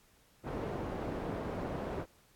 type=low-pass noise; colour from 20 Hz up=white; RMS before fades=-38 dBFS; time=0.43-2.06 s; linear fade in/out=50 ms; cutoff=540 Hz; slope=12 dB/octave; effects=pink hiss -66 dBFS RMS until 2.35 s + AAC 64 kbps